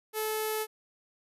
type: tone with low-pass filter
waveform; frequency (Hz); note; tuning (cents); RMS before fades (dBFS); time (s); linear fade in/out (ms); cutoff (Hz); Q
sawtooth; 433.4; A4; -26; -32; 0.13-0.67; 50; 12000; 6.7
effects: none